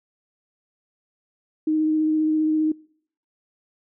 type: tone with vibrato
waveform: sine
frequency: 311.1 Hz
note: D#4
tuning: in tune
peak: -18 dBFS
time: 1.67-2.72 s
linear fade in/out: 5 ms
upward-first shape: sine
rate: 15 Hz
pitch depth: 14 cents each way
effects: noise-tail reverb RT60 0.6 s tail -24 dB re dry